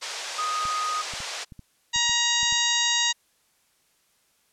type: band-pass noise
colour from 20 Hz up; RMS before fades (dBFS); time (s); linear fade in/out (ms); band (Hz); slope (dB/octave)
white; -34; 0.01-1.45; 20; 480 to 6700; 24
type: tone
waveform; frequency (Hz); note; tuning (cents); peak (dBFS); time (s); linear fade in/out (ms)
sine; 1244.5; D#6; 0; -25; 0.38-1.02; 10
type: clicks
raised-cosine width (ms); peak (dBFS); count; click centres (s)
5; -30; 9; 0.654 / 1.137 / 1.204 / 1.522 / 1.593 / 1.961 / 2.095 / 2.431 / 2.525
type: harmonic tone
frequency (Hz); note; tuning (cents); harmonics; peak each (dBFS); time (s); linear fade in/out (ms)
947; A#5; +27; 1 / 2 / 3 / 4 / 5 / 6 / 7 / 8; -32 / -28 / -29 / -25 / -32 / -34 / -27 / -34; 1.93-3.13; 20
effects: white hiss -66 dBFS RMS until 4.52 s + low-pass 12000 Hz 12 dB/octave